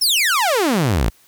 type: exponential sweep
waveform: sawtooth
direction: down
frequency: 5588 to 45.6 Hz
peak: -11 dBFS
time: 0.01-1.1 s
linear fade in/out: 10 ms
effects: white hiss -53 dBFS RMS until 1.27 s